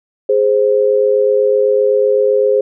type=tone pair together; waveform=sine; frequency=415.3 / 523.2 Hz; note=G#4 / C5; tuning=0 / 0 cents; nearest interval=major third; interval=400 cents; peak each=-12 dBFS; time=0.29-2.61 s; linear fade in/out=5 ms; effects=none